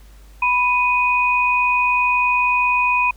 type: tone pair together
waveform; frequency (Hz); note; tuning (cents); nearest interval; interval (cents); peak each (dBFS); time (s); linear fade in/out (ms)
sine; 987.8 / 2489; B5 / D#7; 0 / 0; octave + major third; 1600; -17; 0.42-3.11; 5
effects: added 50 Hz sine -41 dBFS peak until 3.16 s + pink hiss -53 dBFS RMS until 3.16 s